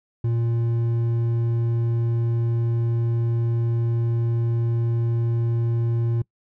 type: tone with hard clipping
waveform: triangle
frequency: 116.54 Hz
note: A#2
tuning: in tune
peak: -21 dBFS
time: 0.24-6.22 s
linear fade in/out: 5 ms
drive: 9 dB
effects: noise-tail reverb RT60 0.1 s tail -24 dB re dry